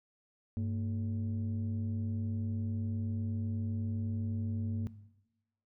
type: tone pair together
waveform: sine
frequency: 99.9 / 227.9 Hz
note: G2 / A#3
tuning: +33 / -39 cents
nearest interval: octave + major second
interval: 1428 cents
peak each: -31 / -34 dBFS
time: 0.57-4.87 s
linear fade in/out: 0 ms
effects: noise-tail reverb RT60 0.9 s tail -17 dB re dry + tanh soft clip ceiling -28 dBFS